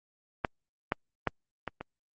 clicks, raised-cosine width 0.5 ms, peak -11 / -12 / -11 / -18 / -22 dBFS, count 5, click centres 0.448 / 0.921 / 1.273 / 1.677 / 1.81 s, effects Opus 32 kbps

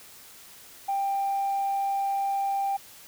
sine tone, 790 Hz, G5, 13 cents sharp, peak -23 dBFS, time 0.88-2.77 s, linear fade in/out 10 ms, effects tanh soft clip ceiling -21 dBFS + white hiss -49 dBFS RMS until 3.07 s

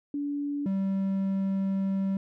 sine / triangle tone pair in turn, 287.3 / 193.75 Hz, D4 / G3, -38 / -20 cents, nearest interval perfect fifth, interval 682 cents, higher first, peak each -28 / -23 dBFS, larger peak second, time 0.14-0.66 / 0.66-2.17 s, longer second, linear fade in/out 2 ms, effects none

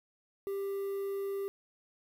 triangle tone with quantisation, 394.9 Hz, G4, 13 cents sharp, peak -31 dBFS, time 0.47-1.48 s, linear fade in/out 0 ms, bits 9, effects none

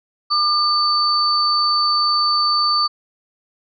sine tone pair together, 1203 / 4542 Hz, D6 / C#8, +41 / +41 cents, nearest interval octave + major seventh, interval 2300 cents, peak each -17 dBFS, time 0.3-2.88 s, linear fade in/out 20 ms, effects none

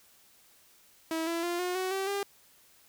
sawtooth tone with pitch steps, 323.9 / 335.5 / 347.5 / 360 / 372.9 / 386.3 / 400.2 Hz, E4 / E4 / F4 / F#4 / F#4 / G4 / G4, -30 / +31 / -9 / -47 / +14 / -25 / +36 cents, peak -26 dBFS, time 1.11-2.23 s, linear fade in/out 2 ms, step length 160 ms, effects white hiss -61 dBFS RMS until 2.88 s

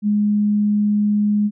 sine tone, 208 Hz, G#3, 3 cents sharp, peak -14 dBFS, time 0.02-1.51 s, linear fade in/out 50 ms, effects none

